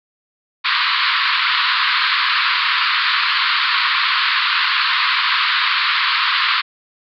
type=band-pass noise; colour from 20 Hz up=pink; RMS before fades=-17 dBFS; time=0.64-6.62 s; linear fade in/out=20 ms; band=1000 to 4600 Hz; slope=96 dB/octave; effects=none